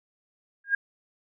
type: tone with exponential growth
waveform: sine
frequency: 1623 Hz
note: G#6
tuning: 40 cents flat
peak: -16 dBFS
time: 0.64-0.75 s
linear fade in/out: 5 ms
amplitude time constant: 22 ms
effects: none